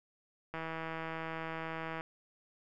click train, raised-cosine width 0.5 ms, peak -25 dBFS, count 239, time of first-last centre 0.54-2.009 s, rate 162 Hz, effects none

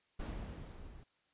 brown noise with level ramp, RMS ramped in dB -39 to -55 dBFS, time 0.19-1.04 s, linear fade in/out 10 ms, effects white hiss -75 dBFS RMS until 1.33 s + resampled to 8000 Hz

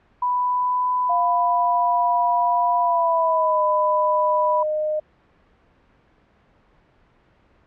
sine tone with vibrato, 987.8 Hz, B5, in tune, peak -18 dBFS, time 0.22-4.63 s, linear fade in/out 5 ms, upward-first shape triangle, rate 0.36 Hz, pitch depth 19 cents each way
sine tone with pitch glide, 700 to 612.9 Hz, F5 to D#5, +4 to -26 cents, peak -20 dBFS, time 1.09-5 s, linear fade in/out 10 ms, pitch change -230 cents, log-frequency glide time 2.8-3.63 s
effects pink hiss -58 dBFS RMS until 7.66 s + low-pass 2000 Hz 12 dB/octave

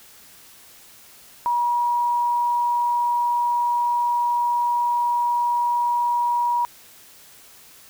sine tone, 959 Hz, A#5, 49 cents sharp, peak -18 dBFS, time 1.46-6.65 s, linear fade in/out 0 ms, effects white hiss -48 dBFS RMS until 7.89 s

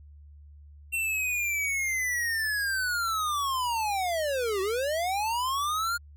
square linear two-way sweep, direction down then up, 2724 to 370.6 to 1432 Hz, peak -27 dBFS, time 0.92-5.98 s, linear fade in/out 20 ms, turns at 4.61 s, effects added 73 Hz sine -47 dBFS peak until 6.16 s

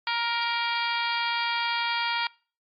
harmonic tone, 468.8 Hz, A#4, 10 cents sharp, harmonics 2 / 3 / 4 / 5 / 6 / 7 / 8 / 9 / 10, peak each -29 / -32 / -35 / -32 / -38 / -33 / -41 / -38 / -37 dBFS, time 0.07-2.27 s, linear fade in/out 2 ms, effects noise-tail reverb RT60 0.4 s tail -25 dB re dry + MP3 32 kbps

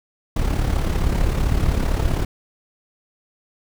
brown noise with amplitude modulation, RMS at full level -17 dBFS, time 0.36-2.25 s, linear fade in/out 5 ms, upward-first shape sine, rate 35.5 Hz, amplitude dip 55%, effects none

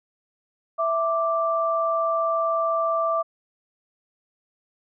sine tone pair together, 659.3 / 1174.7 Hz, E5 / D6, 0 / 0 cents, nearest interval minor seventh, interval 1000 cents, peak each -23 dBFS, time 0.78-3.23 s, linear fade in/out 20 ms, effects none

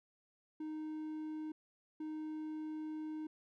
triangle tone bursts at uneven times, 310 Hz, D#4, 6 cents flat, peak -38 dBFS, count 2, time 0.6-1.52 / 2-3.27 s, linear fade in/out 5 ms, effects none

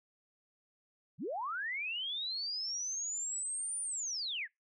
sine linear two-way sweep, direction up then down, 110 to 9397 to 1567 Hz, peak -35 dBFS, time 1.18-4.48 s, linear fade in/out 50 ms, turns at 3.81 s, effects noise-tail reverb RT60 0.2 s tail -26 dB re dry

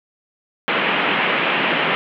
white band-pass noise, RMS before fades -19 dBFS, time 0.68-1.95 s, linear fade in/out 0 ms, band 150 to 3000 Hz, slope 48 dB/octave, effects none

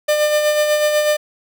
45% pulse tone with tremolo, 600 Hz, D5, 37 cents sharp, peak -12 dBFS, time 0.08-1.17 s, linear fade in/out 10 ms, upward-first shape sine, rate 8.1 Hz, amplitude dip 40%, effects none

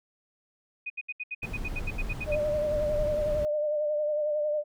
sine tone bursts, 2489 Hz, D#7, in tune, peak -31 dBFS, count 14, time 0.86-2.357 s, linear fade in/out 10 ms, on 41 ms, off 71 ms
brown noise, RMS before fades -34 dBFS, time 1.43-3.45 s, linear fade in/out 0 ms
sine tone with vibrato, 600 Hz, D5, 37 cents sharp, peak -25 dBFS, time 2.26-4.64 s, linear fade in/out 50 ms, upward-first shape sine, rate 11 Hz, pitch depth 34 cents each way
effects none

